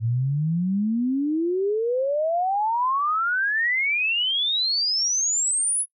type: exponential sweep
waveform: sine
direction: up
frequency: 109.9 to 10548 Hz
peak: -20 dBFS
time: 0-5.86 s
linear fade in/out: 50 ms
effects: noise-tail reverb RT60 0.1 s tail -22 dB re dry